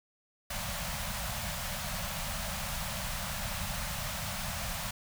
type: band-stop noise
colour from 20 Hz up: pink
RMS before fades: -36 dBFS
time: 0.5-4.91 s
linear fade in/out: 5 ms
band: 220 to 540 Hz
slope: 96 dB/octave
effects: none